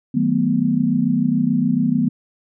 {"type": "chord", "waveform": "sine", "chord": "B dominant seventh", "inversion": "first", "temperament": "equal with one note detuned", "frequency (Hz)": [155.56, 186.93, 220, 246.9], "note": ["D#3", "F#3", "A3", "B3"], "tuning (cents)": [0, 18, 0, 0], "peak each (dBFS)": [-23, -22, -21, -18], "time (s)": [0.14, 2.09], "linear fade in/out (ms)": 10, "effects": []}